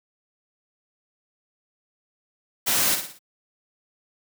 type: noise with echo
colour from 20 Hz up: white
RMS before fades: -22 dBFS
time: 2.66-2.96 s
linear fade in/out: 20 ms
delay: 58 ms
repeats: 4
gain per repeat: -7 dB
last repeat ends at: 3.192 s
effects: high-pass 100 Hz 12 dB/octave